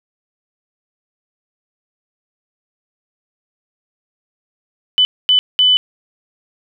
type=tone bursts at uneven times; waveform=sine; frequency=3000 Hz; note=F#7; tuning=23 cents sharp; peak=-8 dBFS; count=3; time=4.98-5.05 / 5.29-5.39 / 5.59-5.77 s; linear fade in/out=0 ms; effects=none